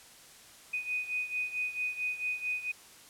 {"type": "beating tone pair", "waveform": "sine", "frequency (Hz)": [2489, 2493.5], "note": ["D#7", "D#7"], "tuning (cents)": [0, 3], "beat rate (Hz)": 4.5, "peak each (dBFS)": [-33, -37], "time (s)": [0.73, 2.72], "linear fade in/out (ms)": 10, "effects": ["white hiss -54 dBFS RMS until 3.09 s", "low-pass 11000 Hz 12 dB/octave"]}